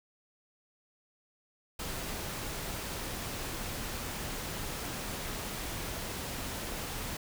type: noise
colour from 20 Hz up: pink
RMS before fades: -38 dBFS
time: 1.79-7.17 s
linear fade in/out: 5 ms
effects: none